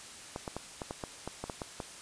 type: clicks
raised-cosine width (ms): 1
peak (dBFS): -22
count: 11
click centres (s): 0.361 / 0.478 / 0.566 / 0.818 / 0.909 / 1.038 / 1.276 / 1.44 / 1.498 / 1.618 / 1.802
effects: white hiss -48 dBFS RMS until 2.01 s + resampled to 22050 Hz